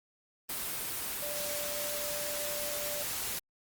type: tone in noise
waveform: sine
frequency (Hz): 587.3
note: D5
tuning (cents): 0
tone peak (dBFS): -39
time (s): 1.22-3.03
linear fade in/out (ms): 5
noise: white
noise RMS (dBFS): -36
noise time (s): 0.49-3.39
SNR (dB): -6
effects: Opus 24 kbps